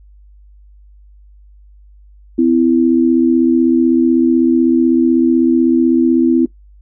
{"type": "tone pair together", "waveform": "sine", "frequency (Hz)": [255.7, 331.7], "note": ["C4", "E4"], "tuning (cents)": [-40, 11], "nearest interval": "perfect fourth", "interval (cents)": 451, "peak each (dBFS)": -11, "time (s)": [2.38, 6.46], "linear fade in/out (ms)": 10, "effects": ["noise-tail reverb RT60 0.1 s tail -18 dB re dry", "added 50 Hz sine -40 dBFS peak until 6.81 s"]}